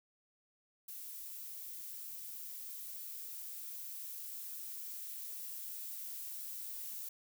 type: noise with level ramp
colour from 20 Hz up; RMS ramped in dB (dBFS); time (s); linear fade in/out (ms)
violet; -47 to -44; 0.88-7.09; 5
effects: none